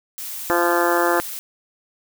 blue noise, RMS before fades -31 dBFS, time 0.18-1.39 s, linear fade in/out 0 ms
harmonic tone, 172.9 Hz, F3, 17 cents flat, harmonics 2 / 3 / 4 / 5 / 6 / 7 / 8 / 9 / 10, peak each -21 / -23 / -24 / -25 / -26 / -26 / -27 / -28 / -28 dBFS, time 0.5-1.2 s, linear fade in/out 0 ms
effects none

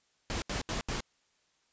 pink noise bursts, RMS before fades -34 dBFS, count 4, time 0.3-1.005 s, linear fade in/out 0 ms, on 120 ms, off 75 ms, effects white hiss -72 dBFS RMS until 1.72 s + resampled to 16000 Hz

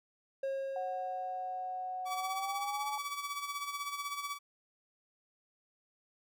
triangle tone with exponential decay, 541 Hz, C#5, 42 cents flat, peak -30 dBFS, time 0.43-3.15 s, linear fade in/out 5 ms, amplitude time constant 590 ms
sine tone with pitch glide, 740 to 845.1 Hz, F#5 to G#5, 0 to +30 cents, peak -36 dBFS, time 0.76-2.98 s, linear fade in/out 2 ms, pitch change +230 cents, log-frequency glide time 2.15-2.87 s
sawtooth tone with tremolo, 1145 Hz, D6, 44 cents flat, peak -31 dBFS, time 2.05-4.39 s, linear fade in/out 50 ms, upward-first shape sine, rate 16 Hz, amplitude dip 60%
effects none

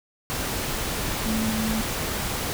sine tone in noise, 220 Hz, A3, in tune, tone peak -24 dBFS, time 1.26-1.81 s, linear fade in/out 0 ms, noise pink, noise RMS -28 dBFS, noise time 0.3-2.53 s, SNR +1 dB, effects none

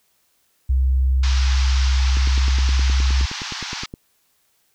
sine tone, 65.3 Hz, C2, 3 cents flat, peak -14 dBFS, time 0.69-3.26 s, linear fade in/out 10 ms
white band-pass noise, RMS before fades -30 dBFS, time 1.23-3.86 s, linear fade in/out 5 ms, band 800 to 6000 Hz, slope 48 dB/octave
click train, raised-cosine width 3 ms, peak -19 dBFS, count 18, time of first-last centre 2.17-3.939 s, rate 9.61 Hz
effects white hiss -64 dBFS RMS until 4.74 s

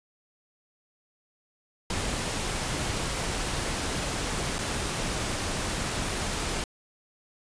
pink noise with dropouts, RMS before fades -30 dBFS, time 1.9-6.64 s, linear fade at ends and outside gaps 2 ms, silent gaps 4.584-4.589 s, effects resampled to 22050 Hz

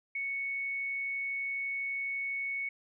sine tone, 2217 Hz, C#7, in tune, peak -32 dBFS, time 0.15-2.69 s, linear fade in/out 5 ms, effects none

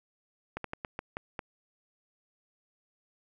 slowing click train, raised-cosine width 0.5 ms, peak -20 dBFS, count 7, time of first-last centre 0.57-1.392 s, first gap 73 ms, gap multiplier 1.25, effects none

